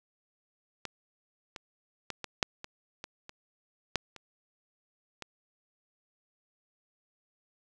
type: clicks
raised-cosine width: 0.2 ms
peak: -19 / -23 / -18 / -19 / -7 / -23 / -22 / -27 / -10 / -28 / -22 dBFS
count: 11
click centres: 0.853 / 1.562 / 2.103 / 2.243 / 2.428 / 2.644 / 3.041 / 3.294 / 3.957 / 4.163 / 5.223 s
effects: none